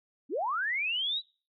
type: linear sweep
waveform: sine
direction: up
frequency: 227.5 to 3978 Hz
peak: -28 dBFS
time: 0.29-1.22 s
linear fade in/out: 50 ms
effects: noise-tail reverb RT60 0.4 s tail -25 dB re dry